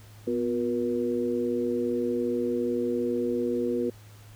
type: tone cluster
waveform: sine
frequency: 247.7 / 359.6 / 477.1 Hz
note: B3 / F#4 / A#4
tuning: +5 / -49 / +40 cents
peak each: -29 dBFS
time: 0.27-3.9 s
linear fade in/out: 5 ms
effects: added 105 Hz sine -47 dBFS peak until 4.35 s + pink hiss -55 dBFS RMS until 4.35 s